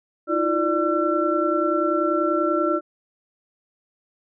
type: tone cluster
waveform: sine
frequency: 318 / 348.3 / 592 / 1350 Hz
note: D#4 / F4 / D5 / E6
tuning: +38 / -5 / +14 / +41 cents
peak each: -24 dBFS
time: 0.27-2.81 s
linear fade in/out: 50 ms
effects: none